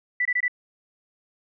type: tone bursts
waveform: sine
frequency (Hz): 1975.5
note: B6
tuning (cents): 0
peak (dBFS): -20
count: 4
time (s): 0.2-0.481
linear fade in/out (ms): 5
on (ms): 53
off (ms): 23
effects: none